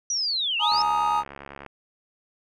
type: linear two-way sweep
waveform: sine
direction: down then up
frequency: 5920 to 2637 to 5380 Hz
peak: -23 dBFS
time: 0.1-0.82 s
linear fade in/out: 2 ms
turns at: 0.58 s
type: chord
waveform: triangle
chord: Ab suspended second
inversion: none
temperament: equal with one note detuned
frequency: 843.7 / 932.3 / 1244.5 Hz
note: Ab5 / Bb5 / Eb6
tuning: +27 / 0 / 0 cents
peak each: -23 dBFS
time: 0.59-1.24 s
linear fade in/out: 50 ms
type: click train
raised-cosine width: 0.5 ms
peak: -24 dBFS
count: 67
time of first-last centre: 0.72-1.663 s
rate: 70 Hz
effects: none